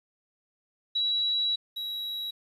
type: tone pair in turn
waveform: sine / triangle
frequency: 3903 / 3878 Hz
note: B7 / B7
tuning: -21 / -32 cents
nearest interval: unison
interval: 11 cents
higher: first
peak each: -24 / -30 dBFS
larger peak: first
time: 0.95-1.56 / 1.76-2.31 s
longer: first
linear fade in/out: 10 ms
effects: resampled to 32000 Hz + 10-bit